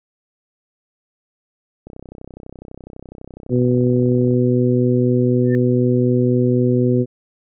click train, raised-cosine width 2 ms, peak -22 dBFS, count 80, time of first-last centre 1.87-4.339 s, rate 32 Hz
harmonic tone, 124 Hz, B2, 7 cents sharp, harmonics 1 / 2 / 3 / 4, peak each -17 / -17 / -19 / -23 dBFS, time 3.49-7.06 s, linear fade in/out 50 ms
sine tone with exponential growth, 1790 Hz, A6, 29 cents sharp, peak -24 dBFS, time 5.44-5.55 s, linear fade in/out 0 ms, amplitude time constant 23 ms
effects none

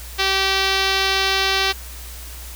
5% pulse tone with low-pass filter, 386.6 Hz, G4, 24 cents flat, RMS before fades -19 dBFS, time 0.18-1.73 s, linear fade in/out 20 ms, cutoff 5000 Hz, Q 1.4, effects added 60 Hz sine -34 dBFS peak until 2.55 s + white hiss -38 dBFS RMS until 2.55 s

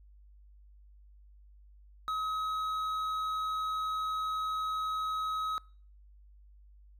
triangle tone with hard clipping, 1274 Hz, D#6, 41 cents sharp, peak -32 dBFS, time 2.08-5.58 s, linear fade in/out 0 ms, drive 9 dB, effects noise-tail reverb RT60 0.5 s tail -25 dB re dry + added 50 Hz sine -54 dBFS peak until 6.99 s

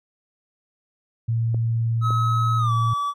sine tone, 114.8 Hz, A#2, 26 cents flat, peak -19 dBFS, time 1.28-2.94 s, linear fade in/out 10 ms
clicks, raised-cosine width 2 ms, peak -20 dBFS, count 2, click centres 1.545 / 2.106 s
triangle tone with pitch glide, 1282 to 1148.7 Hz, E6 to D6, -49 to -39 cents, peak -20 dBFS, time 2.01-3.14 s, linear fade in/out 50 ms, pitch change -190 cents, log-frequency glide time 2.58-2.72 s
effects none

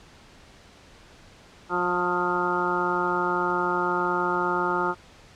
harmonic tone with a mistuned harmonic, 178.3 Hz, F3, 36 cents sharp, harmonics 1 / 2 / 3 / 4 / 5 / 6 / 7 / 8, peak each -35 / -28 / -36 / -35 / -28 / -35 / -28 / -30 dBFS, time 1.69-4.95 s, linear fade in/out 50 ms, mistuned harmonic 8, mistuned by -33 cents, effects pink hiss -51 dBFS RMS until 5.35 s + low-pass 6000 Hz 12 dB/octave

